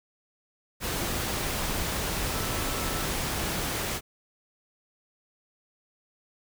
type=tone in noise; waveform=sine; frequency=1318.5 Hz; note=E6; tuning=in tune; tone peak=-40 dBFS; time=2.31-3.08 s; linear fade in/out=50 ms; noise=pink; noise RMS=-30 dBFS; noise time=0.8-4.01 s; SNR=-13 dB; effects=none